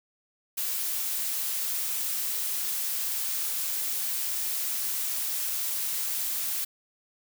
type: noise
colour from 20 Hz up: blue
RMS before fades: -30 dBFS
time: 0.57-6.65 s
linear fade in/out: 10 ms
effects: none